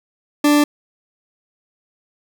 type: tone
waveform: 40% pulse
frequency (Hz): 293.7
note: D4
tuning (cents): 0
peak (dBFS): -10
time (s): 0.44-0.64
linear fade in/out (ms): 5
effects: 8-bit